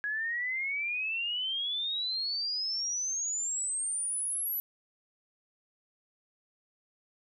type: exponential sweep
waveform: sine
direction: up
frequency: 1661.2 to 12000 Hz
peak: -30 dBFS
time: 0.04-4.6 s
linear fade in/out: 0 ms
effects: none